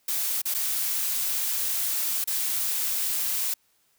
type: noise with dropouts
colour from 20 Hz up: blue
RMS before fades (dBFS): -27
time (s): 0.08-3.54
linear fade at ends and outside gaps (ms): 5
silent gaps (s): 0.418-0.454 / 0.542-0.546 / 2.242-2.274
effects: white hiss -67 dBFS RMS until 3.98 s